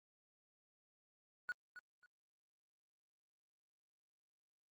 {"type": "tone with echo", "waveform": "triangle", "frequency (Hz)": 1463, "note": "F#6", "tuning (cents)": -20, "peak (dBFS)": -35, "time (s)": [1.49, 1.52], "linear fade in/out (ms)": 0, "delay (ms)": 270, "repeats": 2, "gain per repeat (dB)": -13, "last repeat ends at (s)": 2.06, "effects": ["tanh soft clip ceiling -31 dBFS", "Opus 32 kbps"]}